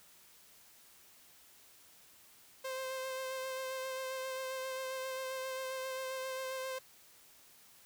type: tone with vibrato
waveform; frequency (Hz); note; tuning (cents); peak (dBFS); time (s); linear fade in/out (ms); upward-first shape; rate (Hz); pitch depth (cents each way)
sawtooth; 523.3; C5; 0; -34; 2.64-6.79; 10; sine; 7.5; 17
effects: white hiss -61 dBFS RMS until 7.85 s